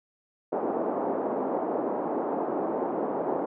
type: band-pass noise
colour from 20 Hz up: pink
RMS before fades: -29 dBFS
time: 0.52-3.46 s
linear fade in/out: 10 ms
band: 270 to 880 Hz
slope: 24 dB/octave
effects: none